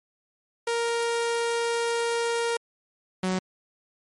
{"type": "tone pair in turn", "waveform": "sawtooth", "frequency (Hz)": [467, 185.92], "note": ["A#4", "F#3"], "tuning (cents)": [3, 9], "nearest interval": "octave + major third", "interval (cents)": 1594, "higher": "first", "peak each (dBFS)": -20, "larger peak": "neither", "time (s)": [[0.67, 2.57], [3.23, 3.39]], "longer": "first", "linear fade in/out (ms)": 5, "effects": ["MP3 48 kbps"]}